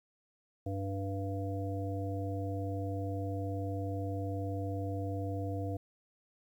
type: harmonic tone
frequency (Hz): 97.9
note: G2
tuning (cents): -2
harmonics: 1 / 3 / 5 / 7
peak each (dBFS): -35 / -40 / -42 / -43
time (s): 0.66-5.77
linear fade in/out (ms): 5
effects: 11-bit